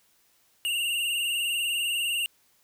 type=tone with vibrato; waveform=square; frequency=2800 Hz; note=F7; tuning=4 cents sharp; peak=-26 dBFS; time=0.65-2.26 s; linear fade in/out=0 ms; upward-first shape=sine; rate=20 Hz; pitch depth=60 cents each way; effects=white hiss -65 dBFS RMS until 2.63 s